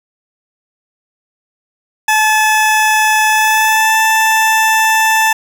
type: tone with pitch glide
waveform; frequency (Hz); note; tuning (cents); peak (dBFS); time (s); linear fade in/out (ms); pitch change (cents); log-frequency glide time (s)
20% pulse; 864 to 881.1; A5 to A5; -32 to +2; -4; 2.08-5.33; 5; +34; 3.29-3.98
effects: 7-bit